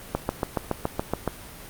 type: click train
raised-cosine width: 1 ms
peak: -9 dBFS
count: 9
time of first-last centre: 0.15-1.277 s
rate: 7.1 Hz
effects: pink hiss -42 dBFS RMS until 1.69 s + Opus 32 kbps